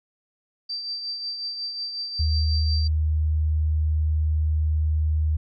sine tone with tremolo, 4674 Hz, D8, 9 cents flat, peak -26 dBFS, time 0.69-2.88 s, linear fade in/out 10 ms, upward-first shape triangle, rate 5.5 Hz, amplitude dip 50%
sine tone with pitch glide, 77.78 to 77.33 Hz, D#2 to D#2, 0 to -10 cents, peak -19 dBFS, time 2.19-5.37 s, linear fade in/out 10 ms, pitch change -10 cents, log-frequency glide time 2.64-3.07 s
effects none

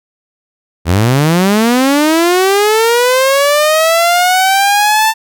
sawtooth linear sweep, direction up, 77.78 to 891 Hz, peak -4 dBFS, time 0.85-5.14 s, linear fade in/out 50 ms, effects none

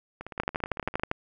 two click trains, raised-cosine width 0.5 ms, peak -23 / -11 dBFS, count 15 / 10, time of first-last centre 0.21-0.997 / 0.4-1.114 s, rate 17.8 / 12.6 Hz, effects none

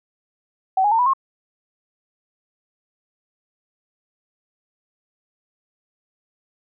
sine tone with pitch steps, 760 / 828.8 / 903.8 / 985.6 / 1074.8 Hz, F#5 / G#5 / A5 / B5 / C6, +46 / -4 / +46 / -4 / +46 cents, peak -14 dBFS, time 0.77-1.135 s, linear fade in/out 5 ms, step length 73 ms, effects none

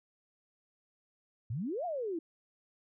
sine exponential two-way sweep, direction up then down, 101.1 to 737 to 313.6 Hz, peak -33 dBFS, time 1.5-2.19 s, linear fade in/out 5 ms, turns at 1.85 s, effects none

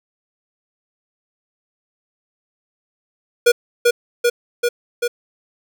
square tone with echo, 480 Hz, B4, 49 cents flat, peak -9 dBFS, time 3.46-3.52 s, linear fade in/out 10 ms, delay 390 ms, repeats 4, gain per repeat -2 dB, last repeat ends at 5.08 s, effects none

